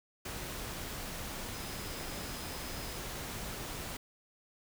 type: tone in noise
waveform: sine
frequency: 5060 Hz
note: D#8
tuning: 28 cents sharp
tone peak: -52 dBFS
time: 1.53-2.98 s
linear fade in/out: 5 ms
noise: pink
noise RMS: -41 dBFS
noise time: 0.25-3.97 s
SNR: -14 dB
effects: none